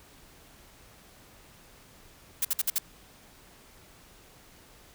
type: noise bursts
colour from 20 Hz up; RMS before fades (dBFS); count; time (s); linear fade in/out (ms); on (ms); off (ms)
blue; -26; 5; 2.42-2.785; 5; 29; 55
effects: pink hiss -55 dBFS RMS until 4.94 s